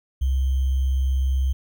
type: tone with sample-and-hold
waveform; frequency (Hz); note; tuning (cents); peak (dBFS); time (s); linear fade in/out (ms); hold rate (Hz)
sine; 66; C2; +16; -18; 0.21-1.53; 10; 3150
effects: none

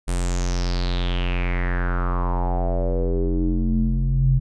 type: tone with low-pass filter sweep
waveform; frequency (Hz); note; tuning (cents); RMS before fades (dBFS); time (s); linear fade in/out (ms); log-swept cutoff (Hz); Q
square; 44.38; F1; +29; -21; 0.07-4.4; 20; 9300 to 120; 5.6
effects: none

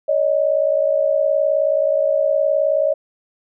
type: tone pair together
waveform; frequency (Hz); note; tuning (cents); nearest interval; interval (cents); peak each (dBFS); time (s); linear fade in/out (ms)
sine; 562 / 621.1; C#5 / D#5; +24 / -3; major second; 173; -17; 0.08-2.94; 10
effects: none

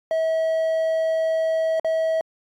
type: tone with dropouts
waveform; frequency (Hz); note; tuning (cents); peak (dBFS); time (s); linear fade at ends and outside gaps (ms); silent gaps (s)
triangle; 645; E5; -38; -17; 0.11-2.21; 1; 1.797-1.846
effects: AAC 64 kbps

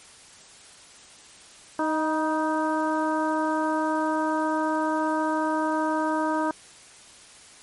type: harmonic tone with a mistuned harmonic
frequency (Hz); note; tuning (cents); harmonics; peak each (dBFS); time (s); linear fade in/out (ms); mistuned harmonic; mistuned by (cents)
311.1; D#4; 0; 1 / 2 / 3 / 4 / 5; -26 / -29 / -27 / -32 / -34; 1.79-6.51; 2; 3; +34
effects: white hiss -49 dBFS RMS until 7.62 s + MP3 48 kbps

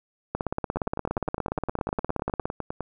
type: two click trains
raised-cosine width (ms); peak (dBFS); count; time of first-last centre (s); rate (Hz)
1; -16 / -12; 21 / 37; 0.77-2.807 / 0.35-2.455; 9.82 / 17.1
effects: none

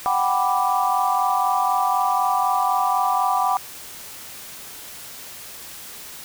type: chord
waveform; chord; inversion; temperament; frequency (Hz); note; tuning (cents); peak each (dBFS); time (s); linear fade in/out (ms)
sine; G major seventh; third; equal; 740 / 784 / 987.8 / 1174.7; F#5 / G5 / B5 / D6; 0 / 0 / 0 / 0; -23; 0.06-3.57; 0
effects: white hiss -38 dBFS RMS until 6.24 s

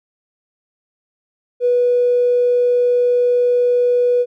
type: tone with tanh clipping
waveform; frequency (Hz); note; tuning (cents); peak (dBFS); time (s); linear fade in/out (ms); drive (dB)
triangle; 489.4; B4; -16; -11; 1.6-4.26; 50; 2
effects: none

